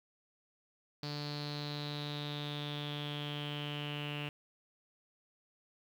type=tone with low-pass filter sweep; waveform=sawtooth; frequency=146.83 Hz; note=D3; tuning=in tune; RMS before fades=-40 dBFS; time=1.03-4.29 s; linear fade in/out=2 ms; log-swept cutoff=4500 to 2800 Hz; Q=9; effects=10-bit